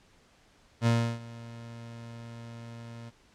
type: tone with ADSR envelope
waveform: 30% pulse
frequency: 116.54 Hz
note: A#2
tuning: in tune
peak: -18 dBFS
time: 0.81-3.11 s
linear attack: 56 ms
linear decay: 320 ms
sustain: -21 dB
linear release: 29 ms
effects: pink hiss -62 dBFS RMS until 3.34 s + low-pass 7000 Hz 12 dB/octave